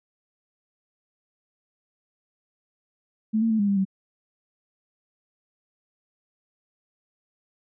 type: tone with pitch steps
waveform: sine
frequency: 218 / 226.8 / 219.9 / 203 / 199.3 / 192.1 Hz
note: A3 / A#3 / A3 / G#3 / G3 / G3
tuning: -16 / -47 / -1 / -39 / +29 / -35 cents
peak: -19 dBFS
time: 3.33-3.852 s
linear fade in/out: 20 ms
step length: 87 ms
effects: none

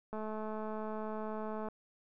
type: click train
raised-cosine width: 1 ms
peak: -28 dBFS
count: 337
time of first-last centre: 0.13-1.686 s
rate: 216 Hz
effects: none

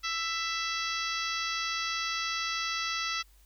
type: harmonic tone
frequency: 663 Hz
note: E5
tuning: 10 cents sharp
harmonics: 2 / 3 / 4 / 5 / 6 / 7 / 8 / 9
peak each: -35 / -37 / -38 / -39 / -40 / -40 / -41 / -42 dBFS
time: 0.03-3.23 s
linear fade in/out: 20 ms
effects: added 50 Hz sine -57 dBFS peak until 3.45 s + white hiss -65 dBFS RMS until 3.45 s

